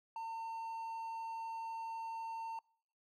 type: tone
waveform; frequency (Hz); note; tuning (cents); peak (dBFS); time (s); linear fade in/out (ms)
triangle; 906; A#5; -50; -38; 0.16-2.59; 2
effects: noise-tail reverb RT60 0.6 s tail -26 dB re dry